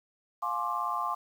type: chord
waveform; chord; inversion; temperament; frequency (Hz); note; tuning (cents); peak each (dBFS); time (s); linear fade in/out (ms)
sine; D half-diminished seventh; first; just; 704.8 / 845.8 / 1057.2 / 1174.7; F5 / Ab5 / C6 / D6; +16 / +31 / +18 / 0; -37 / -37 / -32 / -33; 0.42-1.15; 10
effects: 9-bit